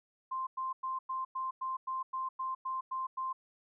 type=tone bursts; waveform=sine; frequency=1046.5 Hz; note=C6; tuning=in tune; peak=-33 dBFS; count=12; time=0.31-3.33 s; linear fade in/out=10 ms; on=160 ms; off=100 ms; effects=none